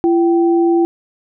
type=tone pair together; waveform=sine; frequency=339 / 773.9 Hz; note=E4 / G5; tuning=+49 / -22 cents; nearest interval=octave + major second; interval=1429 cents; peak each=-10 / -21 dBFS; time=0.04-0.85 s; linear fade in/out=0 ms; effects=none